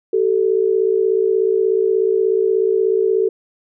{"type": "tone pair together", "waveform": "sine", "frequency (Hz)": [383.4, 440], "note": ["G4", "A4"], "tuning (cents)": [-38, 0], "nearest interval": "major second", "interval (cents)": 238, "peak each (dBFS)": -16, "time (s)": [0.13, 3.29], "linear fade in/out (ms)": 5, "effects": []}